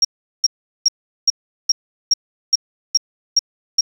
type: tone bursts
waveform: sine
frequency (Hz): 5588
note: F8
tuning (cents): 0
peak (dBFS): -9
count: 10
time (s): 0.02-3.81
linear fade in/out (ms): 5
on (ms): 28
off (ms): 390
effects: 7-bit